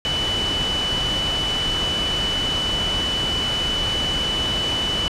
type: tone in noise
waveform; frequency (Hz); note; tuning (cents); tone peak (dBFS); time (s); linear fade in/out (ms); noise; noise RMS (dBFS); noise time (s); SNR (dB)
sine; 2979; F#7; +11; -21; 0.05-5.08; 0; pink; -26; 0.05-5.08; +2
effects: low-pass 6000 Hz 12 dB/octave